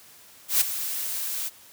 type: noise with ADSR envelope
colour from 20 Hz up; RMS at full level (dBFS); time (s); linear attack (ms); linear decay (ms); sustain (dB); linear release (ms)
blue; -18; 0.48-1.5; 130; 12; -12; 31
effects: white hiss -51 dBFS RMS until 1.72 s + high-pass 60 Hz 12 dB/octave